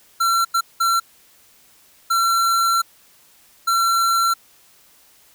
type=tone bursts at uneven times; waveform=square; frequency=1357 Hz; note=E6; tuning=50 cents sharp; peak=-16 dBFS; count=5; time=0.2-0.45 / 0.54-0.61 / 0.8-1 / 2.1-2.82 / 3.67-4.34 s; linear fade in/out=10 ms; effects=white hiss -53 dBFS RMS until 5.34 s